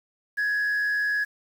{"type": "tone with frequency modulation", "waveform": "sine", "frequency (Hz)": 1679, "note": "G#6", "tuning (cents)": 18, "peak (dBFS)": -20, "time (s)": [0.37, 1.25], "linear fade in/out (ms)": 20, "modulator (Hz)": 86.7, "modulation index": 0.42, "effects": ["tanh soft clip ceiling -21 dBFS", "8-bit"]}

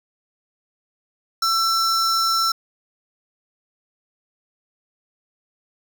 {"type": "tone pair together", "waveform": "square", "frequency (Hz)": [1340, 5376], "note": ["E6", "E8"], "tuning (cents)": [28, 33], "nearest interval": "2 octaves", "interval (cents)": 2405, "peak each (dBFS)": [-20, -22], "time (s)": [1.42, 2.52], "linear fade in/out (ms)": 5, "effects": []}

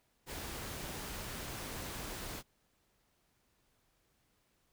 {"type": "noise", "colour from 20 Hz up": "pink", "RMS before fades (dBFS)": -43, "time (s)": [0.26, 2.43], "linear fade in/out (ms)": 50, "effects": ["pink hiss -75 dBFS RMS until 4.72 s"]}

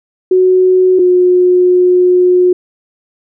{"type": "tone pair in turn", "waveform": "sine", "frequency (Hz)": [370, 361.5], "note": ["F#4", "F#4"], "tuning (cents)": [0, -40], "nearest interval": "unison", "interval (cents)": 40, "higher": "first", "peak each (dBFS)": -5, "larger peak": "neither", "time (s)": [[0.31, 0.99], [0.99, 2.53]], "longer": "second", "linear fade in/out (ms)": 5, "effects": []}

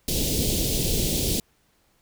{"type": "band-stop noise", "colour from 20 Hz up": "pink", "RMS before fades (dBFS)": -24, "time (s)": [0.08, 1.4], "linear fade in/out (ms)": 2, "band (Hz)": [500, 3200], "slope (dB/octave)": 24, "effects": ["pink hiss -65 dBFS RMS until 2.01 s"]}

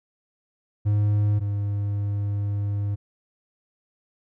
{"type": "tone pair in turn", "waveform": "triangle", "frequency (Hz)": [103.83, 101.75], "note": ["G#2", "G#2"], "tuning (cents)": [0, -35], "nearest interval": "unison", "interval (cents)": 35, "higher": "first", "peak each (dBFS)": [-16, -21], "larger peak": "first", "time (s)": [[0.85, 1.4], [1.4, 2.96]], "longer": "second", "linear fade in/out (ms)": 20, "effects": []}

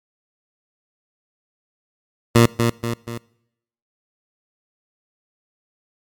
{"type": "tone with echo", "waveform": "15% pulse", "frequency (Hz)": 117, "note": "A#2", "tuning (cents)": 7, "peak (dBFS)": -3, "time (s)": [2.35, 2.46], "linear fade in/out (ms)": 5, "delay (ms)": 240, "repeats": 3, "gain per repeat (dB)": -6, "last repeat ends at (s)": 3.18, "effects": ["noise-tail reverb RT60 0.8 s tail -23 dB re dry", "MP3 96 kbps"]}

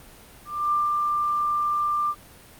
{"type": "tone with ADSR envelope", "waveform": "sine", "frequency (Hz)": 1188, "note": "D6", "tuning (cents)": 20, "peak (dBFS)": -19, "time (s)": [0.45, 2.15], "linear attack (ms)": 270, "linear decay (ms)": 170, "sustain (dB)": -2, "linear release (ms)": 60, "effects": ["pink hiss -48 dBFS RMS until 2.59 s", "Opus 32 kbps"]}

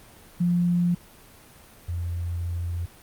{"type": "tone pair in turn", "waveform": "sine", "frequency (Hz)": [174.9, 86.17], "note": ["F3", "F2"], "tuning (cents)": [3, -23], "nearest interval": "octave", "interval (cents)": 1226, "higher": "first", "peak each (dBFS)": [-19, -26], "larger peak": "first", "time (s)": [[0.4, 0.95], [1.88, 2.86]], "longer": "second", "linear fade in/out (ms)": 10, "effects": ["pink hiss -50 dBFS RMS until 3.02 s", "Opus 32 kbps"]}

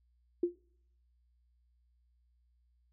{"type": "tone with exponential decay", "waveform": "sine", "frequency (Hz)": 349.2, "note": "F4", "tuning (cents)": 0, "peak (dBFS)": -23, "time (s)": [0.43, 0.56], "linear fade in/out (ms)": 5, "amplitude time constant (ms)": 28, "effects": ["noise-tail reverb RT60 0.7 s tail -26 dB re dry", "added 60 Hz sine -68 dBFS peak until 2.92 s"]}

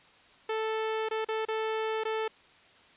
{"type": "tone with dropouts", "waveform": "sawtooth", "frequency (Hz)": 440, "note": "A4", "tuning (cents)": 0, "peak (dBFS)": -25, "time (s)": [0.49, 2.28], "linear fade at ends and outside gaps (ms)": 5, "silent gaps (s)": [[1.088, 1.11], [1.247, 1.286], [1.452, 1.484], [2.037, 2.051]], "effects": ["white hiss -58 dBFS RMS until 2.96 s", "resampled to 8000 Hz"]}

